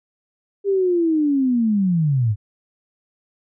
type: linear sweep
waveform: sine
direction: down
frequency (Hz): 404.3 to 98.2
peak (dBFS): -15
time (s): 0.64-2.36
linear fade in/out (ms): 50
effects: none